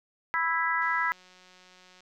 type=harmonic tone; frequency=329.6 Hz; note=E4; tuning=in tune; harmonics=3 / 4 / 5 / 6; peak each=-30 / -30 / -30 / -30 dBFS; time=0.34-1.12 s; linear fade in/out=0 ms
type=click train; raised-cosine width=0.2 ms; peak=-38 dBFS; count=218; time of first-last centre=0.82-2.006 s; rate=183 Hz
effects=none